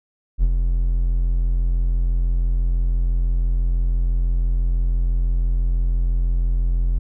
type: tone with ADSR envelope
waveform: triangle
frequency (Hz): 43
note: F1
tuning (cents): -26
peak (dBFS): -9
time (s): 0.38-6.99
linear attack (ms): 51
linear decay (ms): 45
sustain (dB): -5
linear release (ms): 12
effects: none